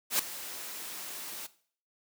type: noise with ADSR envelope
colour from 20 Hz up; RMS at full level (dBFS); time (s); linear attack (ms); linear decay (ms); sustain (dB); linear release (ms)
white; -25; 0.1-1.47; 92; 3; -16; 10
effects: noise-tail reverb RT60 0.5 s tail -17 dB re dry + high-pass 200 Hz 12 dB/octave